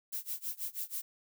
violet noise with tremolo, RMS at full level -36 dBFS, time 0.12-1.02 s, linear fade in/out 10 ms, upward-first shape sine, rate 6.2 Hz, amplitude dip 95%, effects none

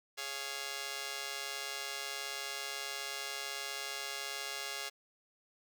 5% pulse chord, Db major, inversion second, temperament just, 415.8 / 554.4 / 693 Hz, Ab4 / Db5 / F5, +2 / 0 / -14 cents, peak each -33 dBFS, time 0.17-4.9 s, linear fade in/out 20 ms, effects none

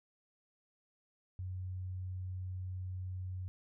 sine tone, 92.3 Hz, F#2, 4 cents flat, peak -38 dBFS, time 1.39-3.48 s, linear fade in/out 0 ms, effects none

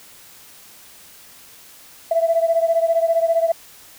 sine beating tone pair, 659.3 / 674.3 Hz, E5 / E5, 0 / +39 cents, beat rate 15 Hz, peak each -16 / -19 dBFS, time 2.11-3.52 s, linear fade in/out 5 ms, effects tanh soft clip ceiling -7 dBFS + white hiss -45 dBFS RMS until 3.98 s

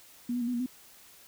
sine tone with pitch steps, 241.3 / 246 / 235.4 / 248.4 / 237.7 / 253.3 Hz, B3 / B3 / A#3 / B3 / A#3 / B3, -40 / -7 / +17 / +10 / +34 / +44 cents, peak -28 dBFS, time 0.29-0.662 s, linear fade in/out 5 ms, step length 62 ms, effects white hiss -55 dBFS RMS until 1.27 s

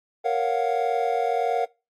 triangle chord, Gb major seventh, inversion first, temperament equal, 466.2 / 554.4 / 698.5 / 740 Hz, Bb4 / Db5 / F5 / Gb5, 0 / 0 / 0 / 0 cents, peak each -24 / -29 / -24 / -24 dBFS, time 0.24-1.66 s, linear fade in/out 20 ms, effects noise-tail reverb RT60 0.3 s tail -25 dB re dry + AAC 48 kbps

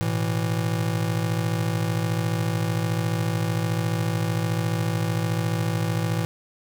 square chord, A suspended second, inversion none, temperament just, 110 / 123.75 / 165 Hz, A2 / B2 / E3, 0 / +4 / +2 cents, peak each -26 / -32 / -27 dBFS, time 0.01-6.25 s, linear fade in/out 0 ms, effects none

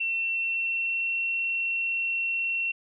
sine tone with pitch glide, 2702 to 2719 Hz, E7 to F7, +42 to -47 cents, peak -25 dBFS, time 0-2.72 s, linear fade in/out 10 ms, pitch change +11 cents, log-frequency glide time 0.32-1.21 s, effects none

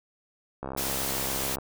click train, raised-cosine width 1 ms, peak -20 dBFS, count 65, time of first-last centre 0.63-1.585 s, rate 67 Hz
white noise, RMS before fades -31 dBFS, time 0.77-1.56 s, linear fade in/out 10 ms
effects none

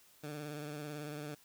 15% pulse tone with vibrato, 148.7 Hz, D3, 22 cents sharp, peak -35 dBFS, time 0.23-1.35 s, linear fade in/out 10 ms, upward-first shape sine, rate 18 Hz, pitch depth 46 cents each way, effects white hiss -64 dBFS RMS until 1.44 s

